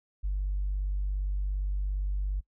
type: tone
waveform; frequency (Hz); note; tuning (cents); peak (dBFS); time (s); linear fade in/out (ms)
sine; 48.69; G1; -11; -26; 0.23-2.41; 20
effects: noise-tail reverb RT60 0.1 s tail -24 dB re dry + tanh soft clip ceiling -23 dBFS